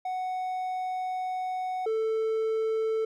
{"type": "tone pair in turn", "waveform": "triangle", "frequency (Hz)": [741, 442.5], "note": ["F#5", "A4"], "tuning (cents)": [2, 10], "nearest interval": "major sixth", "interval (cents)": 892, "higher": "first", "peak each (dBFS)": [-27, -23], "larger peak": "second", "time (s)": [[0.05, 1.86], [1.86, 3.05]], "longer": "first", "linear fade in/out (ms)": 5, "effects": []}